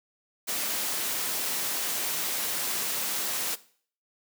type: high-pass noise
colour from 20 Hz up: white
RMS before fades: -30 dBFS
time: 0.47-3.56 s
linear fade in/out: 20 ms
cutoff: 180 Hz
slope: 12 dB/octave
effects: noise-tail reverb RT60 0.5 s tail -18 dB re dry